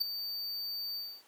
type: tone with ADSR envelope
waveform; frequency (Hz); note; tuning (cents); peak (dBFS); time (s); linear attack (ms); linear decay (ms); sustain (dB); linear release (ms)
square; 4600; D8; -37; -25; 0-1.23; 16; 8; -11; 270
effects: pink hiss -62 dBFS RMS until 1.27 s + high-pass 400 Hz 12 dB/octave

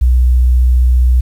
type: tone with vibrato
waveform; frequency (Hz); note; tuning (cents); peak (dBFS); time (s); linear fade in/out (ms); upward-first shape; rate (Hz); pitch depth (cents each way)
sine; 62.1; B1; +10; -6; 0.01-1.21; 10; sine; 15; 10
effects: 7-bit

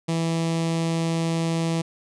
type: tone with notch filter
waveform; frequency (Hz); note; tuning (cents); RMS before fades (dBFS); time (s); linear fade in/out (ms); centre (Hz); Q
sawtooth; 164.81; E3; 0; -24; 0.08-1.82; 10; 1500; 1.6
effects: resampled to 22050 Hz

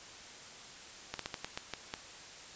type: slowing click train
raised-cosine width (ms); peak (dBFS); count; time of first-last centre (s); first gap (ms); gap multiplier
0.2; -19; 8; 1.14-1.939; 53; 1.25
effects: white hiss -50 dBFS RMS until 2.55 s + resampled to 16000 Hz

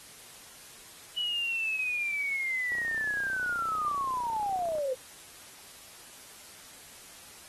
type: linear sweep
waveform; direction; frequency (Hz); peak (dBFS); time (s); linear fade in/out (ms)
sine; down; 2960 to 493.9; -28; 1.16-4.95; 20
type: click train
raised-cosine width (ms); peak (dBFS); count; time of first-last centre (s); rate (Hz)
1; -33; 65; 2.72-4.785; 31
effects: white hiss -50 dBFS RMS until 7.48 s + AAC 32 kbps

